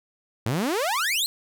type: exponential sweep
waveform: sawtooth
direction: up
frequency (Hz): 102.5 to 4300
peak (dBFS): -19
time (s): 0.46-1.26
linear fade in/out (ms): 0
effects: none